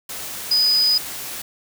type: tone in noise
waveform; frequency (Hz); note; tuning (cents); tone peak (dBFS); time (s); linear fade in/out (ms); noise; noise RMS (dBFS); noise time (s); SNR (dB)
sine; 4978; D#8; 0; -14; 0.51-0.98; 5; white; -31; 0.09-1.42; +14
effects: none